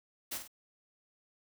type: noise with echo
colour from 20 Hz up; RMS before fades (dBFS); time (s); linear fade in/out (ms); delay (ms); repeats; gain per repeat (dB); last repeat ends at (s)
white; -38; 0.31-0.38; 10; 49; 2; -7; 0.478
effects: none